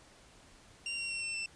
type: tone with pitch steps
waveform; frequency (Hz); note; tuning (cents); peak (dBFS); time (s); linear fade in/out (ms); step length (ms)
sawtooth; 2771 / 2747 / 2723 / 2700 / 2677; F7 / F7 / F7 / E7 / E7; -14 / -29 / -44 / +41 / +26; -32; 0.86-1.46; 2; 120
effects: pink hiss -59 dBFS RMS until 1.55 s + resampled to 22050 Hz